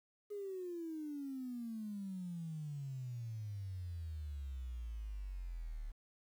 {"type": "exponential sweep", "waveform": "triangle", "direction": "down", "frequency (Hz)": [419, 36.13], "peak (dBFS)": -37, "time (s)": [0.3, 5.92], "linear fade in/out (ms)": 20, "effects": ["tanh soft clip ceiling -39 dBFS", "11-bit"]}